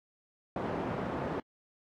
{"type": "band-pass noise", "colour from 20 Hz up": "pink", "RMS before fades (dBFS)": -35, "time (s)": [0.56, 1.4], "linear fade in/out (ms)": 2, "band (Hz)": [150, 1000], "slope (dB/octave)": 12, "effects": ["AAC 64 kbps"]}